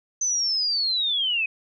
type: linear sweep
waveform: sine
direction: down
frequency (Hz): 6180 to 2500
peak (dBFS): -21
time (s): 0.21-1.46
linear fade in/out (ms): 5
effects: none